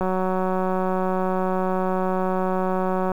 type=click train; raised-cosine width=1 ms; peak=-11 dBFS; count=579; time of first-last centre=0.01-3.118 s; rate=186 Hz; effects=8-bit